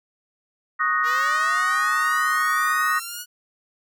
sine chord, D# minor seventh, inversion third, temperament equal, 1108.7 / 1244.5 / 1480 / 1864.7 Hz, C#6 / D#6 / F#6 / A#6, 0 / 0 / 0 / 0 cents, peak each -28 / -22 / -27 / -23 dBFS, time 0.79-3 s, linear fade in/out 20 ms
5% pulse linear sweep, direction up, 460 to 1472 Hz, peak -20 dBFS, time 1.03-3.26 s, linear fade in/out 50 ms
effects none

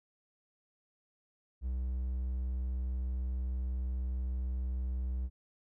triangle tone, 63.2 Hz, B1, 41 cents sharp, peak -30 dBFS, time 1.61-5.3 s, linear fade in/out 50 ms, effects none

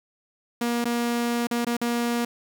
sawtooth tone with dropouts, 237.5 Hz, A#3, 33 cents sharp, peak -19 dBFS, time 0.61-2.25 s, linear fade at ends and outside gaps 5 ms, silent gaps 0.844-0.853 / 1.471-1.51 / 1.648-1.667 / 1.769-1.813 s, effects 8-bit

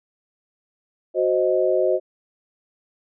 sine chord, C diminished, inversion second, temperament equal with one note detuned, 370 / 523.3 / 624.1 Hz, Gb4 / C5 / Eb5, 0 / 0 / +5 cents, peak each -21 dBFS, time 1.14-2 s, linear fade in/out 50 ms, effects none

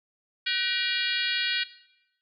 harmonic tone with a mistuned harmonic, 475.2 Hz, A#4, 33 cents sharp, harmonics 3 / 4 / 5 / 6 / 7 / 8 / 9 / 10, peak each -33 / -34 / -32 / -33 / -31 / -35 / -34 / -39 dBFS, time 0.46-1.64 s, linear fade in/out 10 ms, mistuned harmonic 3, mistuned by +98 cents, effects noise-tail reverb RT60 0.9 s tail -17 dB re dry

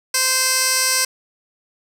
15% pulse tone with band-pass filter, 519 Hz, C5, 14 cents flat, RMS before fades -18 dBFS, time 0.14-1.05 s, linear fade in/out 5 ms, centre 7400 Hz, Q 1.2, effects none

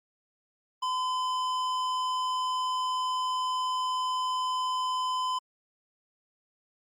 sine tone with hard clipping, 1017 Hz, C6, 50 cents flat, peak -29 dBFS, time 0.82-5.39 s, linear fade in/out 10 ms, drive 12 dB, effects Opus 48 kbps

